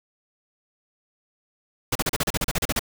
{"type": "noise bursts", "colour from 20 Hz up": "pink", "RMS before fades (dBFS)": -23, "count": 13, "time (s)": [1.92, 2.794], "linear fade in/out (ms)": 5, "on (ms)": 34, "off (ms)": 36, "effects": []}